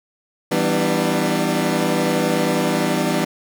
20% pulse chord, E minor seventh, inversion none, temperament equal with one note detuned, 164.81 / 196 / 246.9 / 300 Hz, E3 / G3 / B3 / D4, 0 / 0 / 0 / +37 cents, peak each -18 dBFS, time 0.51-3.25 s, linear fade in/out 10 ms, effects none

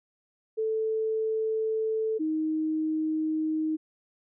sine tone pair in turn, 440 / 313.2 Hz, A4 / D#4, 0 / +11 cents, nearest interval tritone, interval 589 cents, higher first, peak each -25 dBFS, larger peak neither, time 0.57-2.19 / 2.19-3.77 s, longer first, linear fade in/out 20 ms, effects none

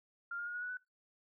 sine tone with pitch steps, 1396.9 / 1415.6 / 1434.5 / 1453.7 / 1473.1 / 1492.8 Hz, F6 / F6 / F6 / F#6 / F#6 / F#6, 0 / +23 / +46 / -31 / -8 / +15 cents, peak -38 dBFS, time 0.31-0.772 s, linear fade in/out 5 ms, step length 77 ms, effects noise-tail reverb RT60 0.2 s tail -20 dB re dry

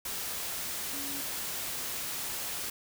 sine tone in noise, 280.3 Hz, C#4, 19 cents sharp, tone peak -43 dBFS, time 0.93-1.21 s, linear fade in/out 5 ms, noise white, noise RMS -36 dBFS, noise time 0.05-2.7 s, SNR -10 dB, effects none

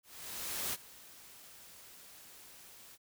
white noise with ADSR envelope, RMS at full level -36 dBFS, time 0.03-2.98 s, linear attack 700 ms, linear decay 36 ms, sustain -19 dB, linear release 44 ms, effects none

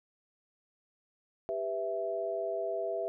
sine chord, E minor, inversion first, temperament just, 395.6 / 494.4 / 659.3 Hz, G4 / B4 / E5, +16 / +2 / 0 cents, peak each -37 / -39 / -33 dBFS, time 1.49-3.08 s, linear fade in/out 0 ms, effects none

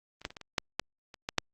clicks, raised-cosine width 0.2 ms, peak -30 / -15 / -28 / -25 / -27 / -9 / -11 / -29 / -15 / -7 dBFS, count 10, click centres 0.216 / 0.251 / 0.305 / 0.368 / 0.413 / 0.582 / 0.796 / 1.142 / 1.289 / 1.383 s, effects Opus 32 kbps

